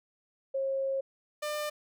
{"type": "tone pair in turn", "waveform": ["sine", "sawtooth"], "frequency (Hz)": [540, 598.8], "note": ["C#5", "D5"], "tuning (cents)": [-45, 33], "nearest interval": "major second", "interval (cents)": 178, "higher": "second", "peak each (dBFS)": -28, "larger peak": "neither", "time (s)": [[0.54, 1.01], [1.42, 1.7]], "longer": "first", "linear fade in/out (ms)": 10, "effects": []}